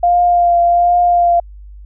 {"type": "tone with vibrato", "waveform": "sine", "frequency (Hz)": 698.5, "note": "F5", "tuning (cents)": 0, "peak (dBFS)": -8, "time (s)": [0.03, 1.4], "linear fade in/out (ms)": 5, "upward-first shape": "triangle", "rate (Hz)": 1.3, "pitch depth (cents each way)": 22, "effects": ["added 50 Hz sine -32 dBFS peak until 1.85 s"]}